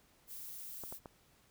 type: noise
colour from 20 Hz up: violet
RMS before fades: -47 dBFS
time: 0.27-1 s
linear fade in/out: 50 ms
type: clicks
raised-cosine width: 1 ms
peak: -33 dBFS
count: 3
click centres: 0.837 / 0.925 / 1.058 s
effects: pink hiss -68 dBFS RMS until 1.5 s